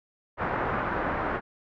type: low-pass noise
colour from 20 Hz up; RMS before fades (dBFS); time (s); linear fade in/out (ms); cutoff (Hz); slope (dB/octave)
white; -29; 0.37-1.41; 50; 1500; 24
effects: none